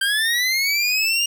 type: linear sweep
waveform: 25% pulse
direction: up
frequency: 1564 to 2837 Hz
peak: -14 dBFS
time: 0.01-1.26 s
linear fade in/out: 5 ms
effects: none